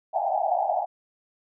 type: band-pass noise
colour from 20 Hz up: white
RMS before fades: -25 dBFS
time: 0.13-0.86 s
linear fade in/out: 20 ms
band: 640 to 820 Hz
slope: 96 dB/octave
effects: none